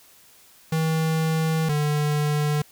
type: tone pair in turn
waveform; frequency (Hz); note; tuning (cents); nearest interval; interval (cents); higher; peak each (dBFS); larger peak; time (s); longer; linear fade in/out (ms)
square; 160 / 148.84; D#3 / D3; +49 / +24; minor second; 125; first; -21; neither; 0.72-1.69 / 1.69-2.62; first; 5
effects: white hiss -53 dBFS RMS until 2.71 s